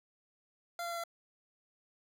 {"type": "tone with pitch steps", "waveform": "25% pulse", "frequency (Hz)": [690, 686, 682.1, 678.1], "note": ["F5", "F5", "F5", "E5"], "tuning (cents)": [-21, -31, -41, 49], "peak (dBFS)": -33, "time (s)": [0.79, 1.038], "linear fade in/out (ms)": 2, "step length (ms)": 62, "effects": []}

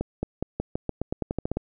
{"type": "accelerating click train", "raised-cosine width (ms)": 2, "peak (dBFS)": -13, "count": 14, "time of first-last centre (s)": [0.01, 1.57], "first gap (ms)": 220, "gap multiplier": 0.89, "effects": []}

